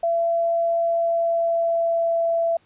sine tone with pitch glide, 674 to 669.3 Hz, E5 to E5, +38 to +26 cents, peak -18 dBFS, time 0.03-2.57 s, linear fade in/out 5 ms, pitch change -12 cents, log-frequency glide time 0.83-2.2 s, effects pink hiss -60 dBFS RMS until 2.65 s + resampled to 8000 Hz

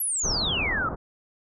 sine exponential sweep, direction down, 11840 to 1244.5 Hz, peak -24 dBFS, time 0-0.89 s, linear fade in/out 5 ms
pink low-pass noise, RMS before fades -31 dBFS, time 0.23-0.96 s, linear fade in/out 20 ms, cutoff 1400 Hz, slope 48 dB/octave
effects none

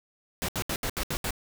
pink noise bursts, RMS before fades -30 dBFS, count 7, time 0.42-1.307 s, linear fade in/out 0 ms, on 65 ms, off 72 ms, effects none

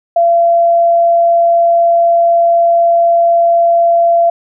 sine tone, 681 Hz, F5, 44 cents flat, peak -6 dBFS, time 0.16-4.3 s, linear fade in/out 5 ms, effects none

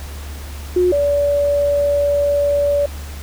sine tone pair in turn, 360 / 574.5 Hz, F#4 / D5, -47 / -38 cents, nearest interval minor sixth, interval 809 cents, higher second, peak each -11 / -13 dBFS, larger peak first, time 0.76-0.92 / 0.92-2.86 s, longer second, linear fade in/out 5 ms, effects added 72 Hz sine -28 dBFS peak until 3.22 s + pink hiss -37 dBFS RMS until 3.22 s

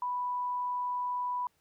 sine tone, 987.8 Hz, B5, in tune, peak -30 dBFS, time 0.02-1.47 s, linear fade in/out 2 ms, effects pink hiss -72 dBFS RMS until 1.6 s + high-pass 60 Hz 12 dB/octave

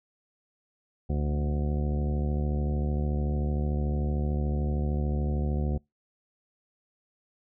harmonic tone with a mistuned harmonic, 73.42 Hz, D2, in tune, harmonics 1 / 2 / 3 / 4 / 5 / 6 / 7 / 8 / 9 / 10, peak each -27 / -31 / -34 / -43 / -39 / -48 / -42 / -50 / -52 / -45 dBFS, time 1.09-5.78 s, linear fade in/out 10 ms, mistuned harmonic 1, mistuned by -37 cents, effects noise-tail reverb RT60 0.2 s tail -26 dB re dry

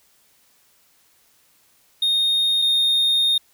triangle tone pair in turn, 3698 / 3685 Hz, A#7 / A#7, -15 / -21 cents, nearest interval unison, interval 6 cents, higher first, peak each -15 / -14 dBFS, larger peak second, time 2.02-2.62 / 2.62-3.38 s, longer second, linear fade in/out 5 ms, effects white hiss -59 dBFS RMS until 3.53 s

